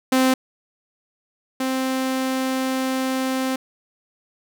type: tone pair in turn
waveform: sawtooth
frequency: 260 / 261.7 Hz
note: C4 / C4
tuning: -11 / 0 cents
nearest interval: unison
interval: 11 cents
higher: second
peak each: -11 / -17 dBFS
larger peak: first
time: 0.12-0.34 / 1.6-3.56 s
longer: second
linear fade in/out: 5 ms
effects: none